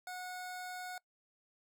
25% pulse tone, 730 Hz, F#5, 24 cents flat, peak -38 dBFS, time 0.07-0.98 s, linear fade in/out 2 ms, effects noise-tail reverb RT60 0.1 s tail -23 dB re dry

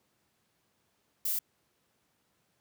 violet noise, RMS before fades -31 dBFS, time 1.25-1.39 s, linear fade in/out 5 ms, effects pink hiss -74 dBFS RMS until 2.6 s + high-pass 100 Hz 12 dB/octave

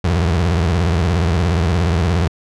30% pulse tone with vibrato, 85 Hz, F2, 46 cents flat, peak -11 dBFS, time 0.04-2.28 s, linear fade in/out 5 ms, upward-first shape triangle, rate 17 Hz, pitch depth 210 cents each way, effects low-pass 6000 Hz 12 dB/octave

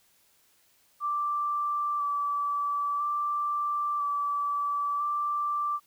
sine tone with vibrato, 1165 Hz, D6, 14 cents flat, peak -26 dBFS, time 1-5.8 s, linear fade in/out 50 ms, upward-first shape square, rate 0.5 Hz, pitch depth 14 cents each way, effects white hiss -65 dBFS RMS until 5.86 s

